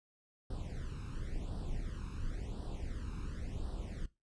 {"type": "noise with flanger", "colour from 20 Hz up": "brown", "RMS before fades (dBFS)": -40, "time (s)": [0.5, 4.06], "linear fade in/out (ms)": 5, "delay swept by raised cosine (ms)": [0.22, 0.78], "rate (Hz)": 0.94, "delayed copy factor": 0.95, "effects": ["noise-tail reverb RT60 0.2 s tail -17 dB re dry", "resampled to 22050 Hz"]}